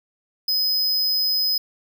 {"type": "tone", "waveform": "square", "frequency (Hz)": 5040, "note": "D#8", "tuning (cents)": 21, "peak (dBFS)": -19, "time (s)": [0.48, 1.58], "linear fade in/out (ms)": 5, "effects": ["9-bit"]}